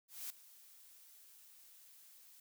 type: noise with ADSR envelope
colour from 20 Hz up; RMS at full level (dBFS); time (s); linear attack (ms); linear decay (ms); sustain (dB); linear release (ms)
blue; -43; 0.08-2.4; 220; 4; -18; 4
effects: none